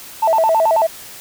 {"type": "tone with vibrato", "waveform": "sine", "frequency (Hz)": 760, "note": "F#5", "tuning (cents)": 46, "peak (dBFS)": -10, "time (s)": [0.22, 0.87], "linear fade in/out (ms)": 10, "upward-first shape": "square", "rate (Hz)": 9.2, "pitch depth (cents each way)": 270, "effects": ["tanh soft clip ceiling -6 dBFS", "white hiss -36 dBFS RMS until 1.2 s"]}